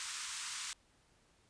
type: band-pass noise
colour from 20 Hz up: white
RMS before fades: -43 dBFS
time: 0-0.73 s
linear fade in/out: 0 ms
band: 990 to 9100 Hz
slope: 48 dB/octave
effects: pink hiss -70 dBFS RMS until 1.49 s + resampled to 22050 Hz